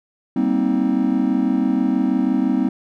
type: chord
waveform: triangle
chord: C minor seventh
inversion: second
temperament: just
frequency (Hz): 196.22 / 235.5 / 261.6 / 314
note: G3 / Bb3 / C4 / Eb4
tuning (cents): +2 / +18 / 0 / +16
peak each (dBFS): -21 / -20 / -17 / -21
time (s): 0.36-2.69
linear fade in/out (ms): 5
effects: none